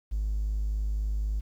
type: tone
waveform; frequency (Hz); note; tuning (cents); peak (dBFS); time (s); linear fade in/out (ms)
triangle; 51.91; G#1; 0; -23; 0.11-1.41; 20
effects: tanh soft clip ceiling -22 dBFS + 10-bit